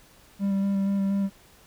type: tone with vibrato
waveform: triangle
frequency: 197 Hz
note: G3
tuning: 9 cents sharp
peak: -20 dBFS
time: 0.39-1.3 s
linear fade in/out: 50 ms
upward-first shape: square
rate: 4.2 Hz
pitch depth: 12 cents each way
effects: pink hiss -55 dBFS RMS until 1.66 s